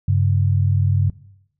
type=tone pair together; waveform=sine; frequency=96.9 / 137.04 Hz; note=G2 / C#3; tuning=-20 / -19 cents; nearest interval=tritone; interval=601 cents; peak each=-15 / -19 dBFS; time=0.08-1.1 s; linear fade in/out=5 ms; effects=noise-tail reverb RT60 0.8 s tail -20 dB re dry